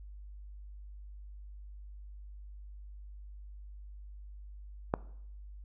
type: click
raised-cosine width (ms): 1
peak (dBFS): -13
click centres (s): 4.939
effects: noise-tail reverb RT60 0.7 s tail -20 dB re dry + added 50 Hz sine -45 dBFS peak until 5.64 s